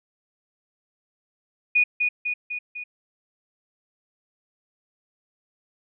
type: tone with echo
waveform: sine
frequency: 2463 Hz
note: D#7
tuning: 18 cents flat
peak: -15 dBFS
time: 1.75-1.84 s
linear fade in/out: 10 ms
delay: 250 ms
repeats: 4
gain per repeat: -4 dB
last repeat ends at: 2.84 s
effects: none